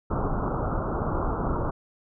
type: low-pass noise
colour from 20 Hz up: pink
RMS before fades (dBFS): -27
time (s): 0.1-1.71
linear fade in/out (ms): 10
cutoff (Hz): 1400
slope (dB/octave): 96
effects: none

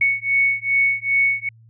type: beating tone pair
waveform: sine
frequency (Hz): 2217 / 2219.5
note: C#7 / C#7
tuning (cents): 0 / +2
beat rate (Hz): 2.5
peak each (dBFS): -19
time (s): 0.01-1.49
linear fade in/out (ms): 5
effects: added 113 Hz sine -46 dBFS peak until 1.69 s

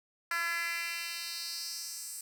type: tone with high-pass filter sweep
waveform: 10% pulse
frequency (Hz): 338.5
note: E4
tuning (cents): +46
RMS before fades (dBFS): -37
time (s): 0.31-2.21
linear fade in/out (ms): 2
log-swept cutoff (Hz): 1500 to 8200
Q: 2.3
effects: none

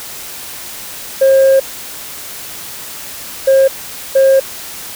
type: tone bursts at uneven times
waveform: sine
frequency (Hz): 537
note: C5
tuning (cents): +45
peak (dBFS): -3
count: 3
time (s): 1.21-1.6 / 3.47-3.68 / 4.15-4.4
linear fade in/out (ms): 10
effects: tanh soft clip ceiling -4 dBFS + white hiss -28 dBFS RMS until 4.95 s

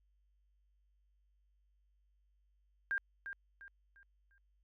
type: tone with echo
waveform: sine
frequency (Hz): 1600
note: G6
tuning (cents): +35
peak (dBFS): -32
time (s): 2.91-2.98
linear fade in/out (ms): 0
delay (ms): 350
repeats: 4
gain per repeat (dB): -9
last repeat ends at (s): 4.38
effects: added 50 Hz sine -70 dBFS peak until 4.63 s

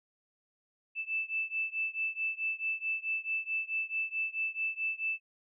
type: beating tone pair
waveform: sine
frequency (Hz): 2637 / 2641.6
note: E7 / E7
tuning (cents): 0 / +3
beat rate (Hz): 4.6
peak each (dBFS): -34 / -35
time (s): 0.95-5.2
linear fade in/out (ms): 50
effects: none

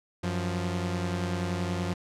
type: tone pair together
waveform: sawtooth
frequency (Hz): 92.8 / 175.18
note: F#2 / F3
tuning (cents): +6 / +6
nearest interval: major seventh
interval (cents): 1100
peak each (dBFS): -27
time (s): 0.23-1.94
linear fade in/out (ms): 10
effects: low-pass 8000 Hz 12 dB/octave

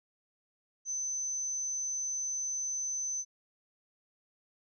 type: tone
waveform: sine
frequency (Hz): 6110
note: G8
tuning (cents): -45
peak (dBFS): -32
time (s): 0.85-3.25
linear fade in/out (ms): 50
effects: none

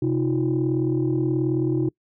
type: tone cluster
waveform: sine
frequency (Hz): 130.3 / 318.3 / 357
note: C3 / D#4 / F4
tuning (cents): -7 / +39 / +38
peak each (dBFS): -23 / -22 / -24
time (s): 0.02-1.89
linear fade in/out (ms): 5
effects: noise-tail reverb RT60 0.1 s tail -24 dB re dry + tanh soft clip ceiling -13 dBFS

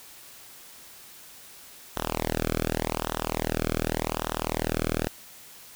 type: tone with flanger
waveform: sawtooth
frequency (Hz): 40.03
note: D#1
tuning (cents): +50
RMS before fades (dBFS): -29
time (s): 1.96-5.08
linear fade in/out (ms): 10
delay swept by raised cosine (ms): 0.43 to 1.07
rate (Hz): 0.86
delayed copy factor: -0.9
effects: white hiss -48 dBFS RMS until 5.75 s

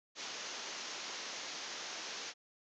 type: low-pass noise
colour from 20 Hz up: white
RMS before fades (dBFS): -44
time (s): 0.15-2.34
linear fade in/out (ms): 50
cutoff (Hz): 6700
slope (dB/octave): 96
effects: high-pass 300 Hz 12 dB/octave

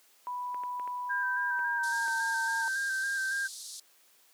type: tone with pitch glide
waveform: sine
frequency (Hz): 987 to 910.3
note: B5 to A#5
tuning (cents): -1 to -41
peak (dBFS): -33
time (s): 0.27-2.68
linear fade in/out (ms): 0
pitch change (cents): -140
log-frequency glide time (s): 1.39-2.18
type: clicks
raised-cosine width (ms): 0.5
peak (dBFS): -31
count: 6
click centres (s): 0.545 / 0.636 / 0.797 / 0.876 / 1.592 / 2.081
type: tone with vibrato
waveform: sine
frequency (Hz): 1581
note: G6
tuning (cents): +14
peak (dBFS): -29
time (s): 1.09-3.48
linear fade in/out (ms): 20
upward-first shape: square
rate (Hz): 3.6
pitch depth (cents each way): 25
type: band-pass noise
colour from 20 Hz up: pink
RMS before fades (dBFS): -44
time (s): 1.83-3.8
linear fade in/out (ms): 5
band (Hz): 3900 to 11000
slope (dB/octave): 48
effects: white hiss -63 dBFS RMS until 4.33 s + high-pass 300 Hz 12 dB/octave

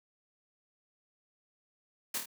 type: noise with echo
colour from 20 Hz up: white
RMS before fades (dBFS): -34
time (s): 2.14-2.18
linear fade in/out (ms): 5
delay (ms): 26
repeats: 3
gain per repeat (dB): -4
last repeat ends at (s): 2.258
effects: high-pass 200 Hz 12 dB/octave

